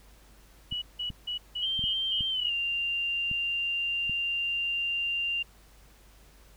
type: tone bursts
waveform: sine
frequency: 2936 Hz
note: F#7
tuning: 14 cents flat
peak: -30 dBFS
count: 7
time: 0.71-2.5 s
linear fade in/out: 10 ms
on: 110 ms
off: 170 ms
type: clicks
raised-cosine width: 5 ms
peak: -27 dBFS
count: 7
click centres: 0.725 / 1.103 / 1.793 / 1.84 / 2.208 / 3.314 / 4.096 s
type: tone with pitch glide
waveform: sine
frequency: 3145 to 2786 Hz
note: G7 to F7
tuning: +5 to -5 cents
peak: -27 dBFS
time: 1.62-5.43 s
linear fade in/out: 10 ms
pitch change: -210 cents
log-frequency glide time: 2.3-2.52 s
effects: added 50 Hz sine -55 dBFS peak until 6.56 s + pink hiss -59 dBFS RMS until 6.56 s